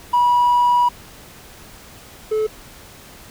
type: tone pair in turn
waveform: triangle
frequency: 972 / 433 Hz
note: B5 / A4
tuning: -28 / -28 cents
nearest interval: octave + major second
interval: 1400 cents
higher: first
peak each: -9 / -14 dBFS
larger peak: first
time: 0.13-0.89 / 2.31-2.47 s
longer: first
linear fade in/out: 10 ms
effects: tanh soft clip ceiling -8 dBFS + pink hiss -42 dBFS RMS until 3.3 s